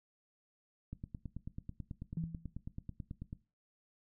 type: click train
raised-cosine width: 5 ms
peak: -30 dBFS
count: 23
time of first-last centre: 0.93-3.329 s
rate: 9.17 Hz
type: tone with exponential decay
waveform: sine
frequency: 164.81 Hz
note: E3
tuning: in tune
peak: -32 dBFS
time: 2.17-2.54 s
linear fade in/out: 2 ms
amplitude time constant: 79 ms
effects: noise-tail reverb RT60 0.3 s tail -18 dB re dry